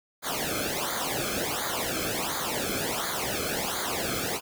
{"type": "noise with flanger", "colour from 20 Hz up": "pink", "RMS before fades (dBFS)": -30, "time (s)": [0.22, 4.41], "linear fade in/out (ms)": 50, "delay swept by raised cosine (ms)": [0.36, 1.08], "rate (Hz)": 1.4, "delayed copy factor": -1, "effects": []}